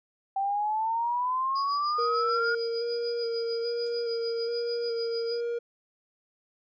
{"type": "exponential sweep", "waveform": "sine", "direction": "up", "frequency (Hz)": [775, 1436], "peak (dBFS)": -25, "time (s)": [0.36, 2.55], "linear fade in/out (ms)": 5}
{"type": "tone with tremolo", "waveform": "sine", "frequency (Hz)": 4926, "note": "D#8", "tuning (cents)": -18, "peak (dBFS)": -34, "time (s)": [1.55, 5.41], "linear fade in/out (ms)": 10, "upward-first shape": "sine", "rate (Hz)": 6.7, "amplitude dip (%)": 75}
{"type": "tone with vibrato", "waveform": "triangle", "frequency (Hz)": 467.1, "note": "A#4", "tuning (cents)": 3, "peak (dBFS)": -26, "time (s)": [1.98, 5.59], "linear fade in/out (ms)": 10, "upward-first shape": "square", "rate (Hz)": 1.2, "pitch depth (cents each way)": 17}
{"type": "noise with exponential decay", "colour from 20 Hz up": "violet", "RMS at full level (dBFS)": -42, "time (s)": [3.86, 4.01], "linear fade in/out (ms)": 5, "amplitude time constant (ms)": 32}
{"effects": ["resampled to 16000 Hz"]}